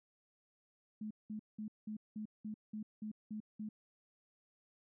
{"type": "tone bursts", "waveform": "sine", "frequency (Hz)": 214.2, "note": "A3", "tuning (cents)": -46, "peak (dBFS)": -40, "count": 10, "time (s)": [1.01, 3.69], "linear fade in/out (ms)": 5, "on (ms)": 97, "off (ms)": 190, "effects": []}